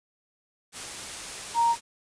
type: tone in noise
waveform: sine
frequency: 932.3 Hz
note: A#5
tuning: in tune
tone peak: -19 dBFS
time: 1.54-1.76 s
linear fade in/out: 50 ms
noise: white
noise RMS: -37 dBFS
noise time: 0.72-1.81 s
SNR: +15 dB
effects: resampled to 22050 Hz